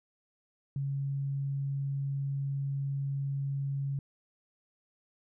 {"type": "tone", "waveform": "sine", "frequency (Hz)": 138.59, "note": "C#3", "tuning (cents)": 0, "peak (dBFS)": -30, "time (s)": [0.76, 3.99], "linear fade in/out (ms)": 2, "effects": []}